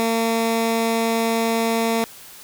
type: tone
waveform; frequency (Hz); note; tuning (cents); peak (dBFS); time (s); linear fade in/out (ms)
15% pulse; 227.5; A#3; -42; -12; 0-2.04; 0
effects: white hiss -42 dBFS RMS until 2.43 s

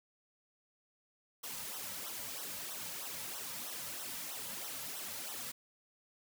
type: noise with flanger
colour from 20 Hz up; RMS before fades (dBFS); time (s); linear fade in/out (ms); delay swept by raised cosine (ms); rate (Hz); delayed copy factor
white; -43; 1.43-5.52; 10; 0.42 to 2.82; 3.1; -0.8
effects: none

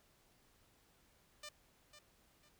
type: tone with echo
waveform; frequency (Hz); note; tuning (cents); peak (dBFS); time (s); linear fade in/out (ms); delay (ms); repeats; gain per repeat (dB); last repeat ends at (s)
5% pulse; 597; D5; +28; -36; 1.43-1.49; 5; 500; 2; -10; 2.49
effects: pink hiss -71 dBFS RMS until 2.59 s

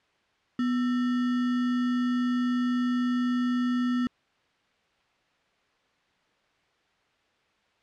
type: tone with sample-and-hold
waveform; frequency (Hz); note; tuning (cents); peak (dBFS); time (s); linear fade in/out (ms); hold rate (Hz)
sine; 246.9; B3; 0; -23; 0.59-4.07; 2; 1575
effects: white hiss -67 dBFS RMS until 7.82 s + low-pass 3000 Hz 12 dB/octave

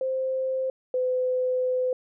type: tone pair in turn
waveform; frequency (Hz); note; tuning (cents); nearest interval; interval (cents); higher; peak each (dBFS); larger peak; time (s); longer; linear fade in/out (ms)
sine; 523.3 / 507.5; C5 / B4; 0 / +47; minor second; 53; first; -24 / -22; second; 0.01-0.7 / 0.94-1.93; second; 2
effects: none

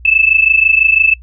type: tone pair together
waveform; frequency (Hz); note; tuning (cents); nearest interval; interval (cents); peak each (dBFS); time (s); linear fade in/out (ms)
sine; 2611 / 2637; E7 / E7; -17 / 0; unison; 17; -10; 0.05-1.14; 5
effects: noise-tail reverb RT60 0.1 s tail -22 dB re dry + added 60 Hz sine -33 dBFS peak until 1.22 s

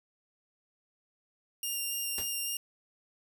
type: tone with vibrato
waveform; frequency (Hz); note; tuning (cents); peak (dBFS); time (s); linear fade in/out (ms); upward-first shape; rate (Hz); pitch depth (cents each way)
5% pulse; 2800; F7; +4; -24; 1.63-2.57; 2; square; 3.6; 8
type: noise with exponential decay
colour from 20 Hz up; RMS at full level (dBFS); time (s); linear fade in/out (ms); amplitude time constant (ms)
pink; -37; 2.18-2.31; 1; 28
effects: none

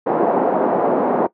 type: band-pass noise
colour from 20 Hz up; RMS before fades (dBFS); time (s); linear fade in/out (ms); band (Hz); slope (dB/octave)
white; -17; 0.06-1.27; 10; 220 to 820; 24
effects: noise-tail reverb RT60 0.1 s tail -18 dB re dry

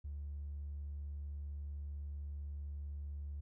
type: tone with tanh clipping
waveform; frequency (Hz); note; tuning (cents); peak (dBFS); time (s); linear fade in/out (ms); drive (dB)
triangle; 72.2; D2; -29; -40; 0.04-3.41; 10; 1
effects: none

